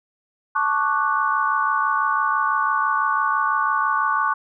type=chord; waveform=sine; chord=D major seventh; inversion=second; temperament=equal; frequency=880 / 1108.7 / 1174.7 / 1480 Hz; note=A5 / C#6 / D6 / F#6; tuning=0 / 0 / 0 / 0 cents; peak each=-26 / -21 / -24 / -24 dBFS; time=0.55-4.34 s; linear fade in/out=10 ms; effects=none